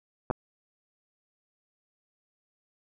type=clicks; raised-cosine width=1 ms; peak=-14 dBFS; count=2; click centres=0.302 / 0.31 s; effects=none